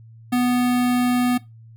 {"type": "tone with notch filter", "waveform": "square", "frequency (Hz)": 246.9, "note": "B3", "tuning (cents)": 0, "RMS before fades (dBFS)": -19, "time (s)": [0.32, 1.38], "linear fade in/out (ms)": 10, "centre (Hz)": 5900, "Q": 2, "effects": ["noise-tail reverb RT60 0.2 s tail -18 dB re dry", "added 113 Hz sine -42 dBFS peak until 1.76 s"]}